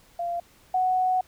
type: tone pair in turn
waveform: sine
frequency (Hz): 691 / 741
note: F5 / F#5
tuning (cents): -19 / +2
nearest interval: minor second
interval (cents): 121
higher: second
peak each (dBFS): -26 / -20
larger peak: second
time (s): 0.19-0.4 / 0.74-1.21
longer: second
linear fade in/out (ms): 5
effects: pink hiss -57 dBFS RMS until 1.27 s